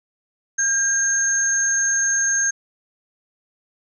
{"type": "tone pair together", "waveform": "sine", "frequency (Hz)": [1604, 6416], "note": ["G6", "G8"], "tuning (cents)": [39, 39], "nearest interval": "2 octaves", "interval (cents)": 2400, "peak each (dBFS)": [-22, -18], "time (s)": [0.58, 2.51], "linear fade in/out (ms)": 10, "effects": []}